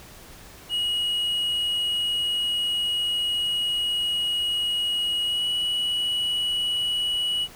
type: tone with pitch glide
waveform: triangle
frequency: 2900 to 2930 Hz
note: F#7 to F#7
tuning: -35 to -18 cents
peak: -21 dBFS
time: 0.69-7.48 s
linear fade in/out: 50 ms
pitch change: +17 cents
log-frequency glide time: 5.26-5.47 s
effects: pink hiss -46 dBFS RMS until 7.55 s